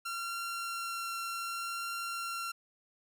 sawtooth tone with vibrato, 1370 Hz, F6, 34 cents flat, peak -32 dBFS, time 0.05-2.52 s, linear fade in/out 10 ms, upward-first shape triangle, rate 0.66 Hz, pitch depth 8 cents each way, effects none

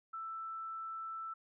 sine tone, 1325 Hz, E6, 9 cents sharp, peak -40 dBFS, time 0.13-1.34 s, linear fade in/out 10 ms, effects none

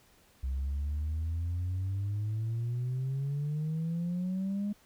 sine exponential sweep, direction up, 64.6 to 207.7 Hz, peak -28 dBFS, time 0.43-4.73 s, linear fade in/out 10 ms, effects tanh soft clip ceiling -28 dBFS + pink hiss -63 dBFS RMS until 4.85 s

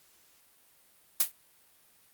blue noise with exponential decay, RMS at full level -18 dBFS, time 1.2-1.32 s, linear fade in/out 5 ms, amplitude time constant 25 ms, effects white hiss -63 dBFS RMS until 2.13 s + Opus 48 kbps

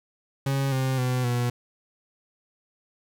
40% pulse tone with pitch steps, 136.9 / 131.63 / 126.56 / 121.68 Hz, C#3 / C3 / B2 / B2, -21 / +11 / +43 / -25 cents, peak -22 dBFS, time 0.46-1.5 s, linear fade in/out 5 ms, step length 260 ms, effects 9-bit

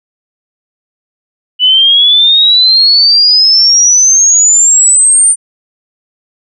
sine exponential sweep, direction up, 2960 to 9070 Hz, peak -3 dBFS, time 1.59-5.36 s, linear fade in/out 50 ms, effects none

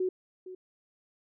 sine tone with echo, 370 Hz, F#4, in tune, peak -26 dBFS, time 0-0.09 s, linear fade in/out 5 ms, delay 460 ms, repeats 1, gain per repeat -14 dB, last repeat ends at 0.55 s, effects none

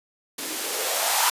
violet noise with band-pass filter sweep, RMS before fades -25 dBFS, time 0.38-1.3 s, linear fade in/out 5 ms, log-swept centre 260 to 980 Hz, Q 4, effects resampled to 32000 Hz

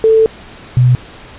sine tone pair in turn, 443.3 / 124.76 Hz, A4 / B2, +13 / +18 cents, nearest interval octave + minor seventh, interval 2195 cents, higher first, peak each -5 dBFS, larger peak neither, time 0.04-0.26 / 0.77-0.95 s, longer first, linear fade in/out 0 ms, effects pink hiss -35 dBFS RMS until 1.38 s + resampled to 8000 Hz

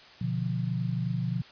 sine chord, B diminished, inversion none, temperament equal, 123.47 / 146.83 / 174.61 Hz, B2 / D3 / F3, 0 / 0 / 0 cents, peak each -30 / -34 / -31 dBFS, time 0.21-1.42 s, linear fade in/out 5 ms, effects white hiss -51 dBFS RMS until 1.51 s + resampled to 11025 Hz

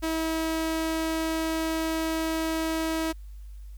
sawtooth tone, 322.1 Hz, E4, 40 cents flat, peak -22 dBFS, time 0.02-3.13 s, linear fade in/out 20 ms, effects added 50 Hz sine -39 dBFS peak until 3.77 s + white hiss -65 dBFS RMS until 3.77 s

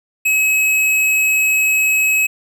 square tone, 2562 Hz, E7, 50 cents flat, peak -13 dBFS, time 0.25-2.27 s, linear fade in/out 10 ms, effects none

